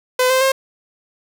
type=tone with pitch steps; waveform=sawtooth; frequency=507 / 520.1 / 533.4 Hz; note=B4 / C5 / C5; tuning=+45 / -10 / +33 cents; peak=-9 dBFS; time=0.19-0.52 s; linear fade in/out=5 ms; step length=110 ms; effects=none